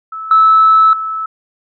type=tone with level steps; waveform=sine; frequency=1306 Hz; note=E6; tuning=17 cents flat; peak=-22 / -4 / -17 dBFS; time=0.12-1.26 s; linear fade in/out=5 ms; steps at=0.31 / 0.93 s; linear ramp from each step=2 ms; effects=tanh soft clip ceiling 0 dBFS